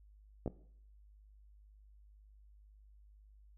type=clicks; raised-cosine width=2 ms; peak=-24 dBFS; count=2; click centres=0.461 / 0.477 s; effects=noise-tail reverb RT60 0.6 s tail -17 dB re dry + added 51 Hz sine -58 dBFS peak until 3.57 s